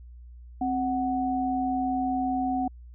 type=tone pair together; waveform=sine; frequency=262.5 / 742.5 Hz; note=C4 / F#5; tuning=+6 / +6 cents; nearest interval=octave + tritone; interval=1800 cents; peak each=-27 dBFS; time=0.61-2.68 s; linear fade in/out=5 ms; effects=added 60 Hz sine -43 dBFS peak until 2.94 s